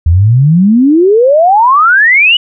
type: exponential sweep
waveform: sine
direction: up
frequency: 77.78 to 3000 Hz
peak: -3 dBFS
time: 0.06-2.37 s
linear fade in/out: 5 ms
effects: none